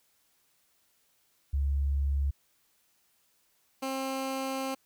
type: tone pair in turn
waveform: sine / 15% pulse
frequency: 69.8 / 266.4 Hz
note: C#2 / C4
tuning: +13 / +31 cents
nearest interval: octave + major seventh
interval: 2318 cents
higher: second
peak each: -25 dBFS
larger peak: neither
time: 1.53-2.31 / 3.82-4.75 s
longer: second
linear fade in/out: 10 ms
effects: white hiss -70 dBFS RMS until 4.85 s